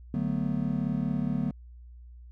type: chord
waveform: triangle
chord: B minor seventh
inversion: first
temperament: just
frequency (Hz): 148.16 / 185.21 / 222.2 / 246.9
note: D3 / F#3 / A3 / B3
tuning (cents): +16 / +2 / +17 / 0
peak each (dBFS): -30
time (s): 0.14-1.51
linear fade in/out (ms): 2
effects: added 60 Hz sine -45 dBFS peak until 2.31 s